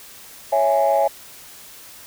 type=chord; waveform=sine; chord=C# minor; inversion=none; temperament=equal; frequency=554.4 / 659.3 / 830.6 Hz; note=C#5 / E5 / G#5; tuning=0 / 0 / 0 cents; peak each=-18 dBFS; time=0.52-1.08 s; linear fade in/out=10 ms; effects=tanh soft clip ceiling -8 dBFS + white hiss -42 dBFS RMS until 2.06 s